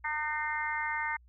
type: harmonic tone with a mistuned harmonic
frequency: 304 Hz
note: D#4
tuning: 40 cents flat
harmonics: 3 / 4 / 5 / 6 / 7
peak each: -35 / -41 / -39 / -36 / -36 dBFS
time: 0.04-1.17 s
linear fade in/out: 10 ms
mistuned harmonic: 7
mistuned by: -18 cents
effects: added 60 Hz sine -56 dBFS peak until 1.28 s